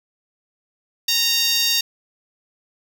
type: tone with high-pass filter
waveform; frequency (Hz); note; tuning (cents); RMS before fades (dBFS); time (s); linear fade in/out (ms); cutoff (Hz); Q
10% pulse; 927; A#5; -10; -19; 1.08-1.81; 5; 3800; 1.2
effects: none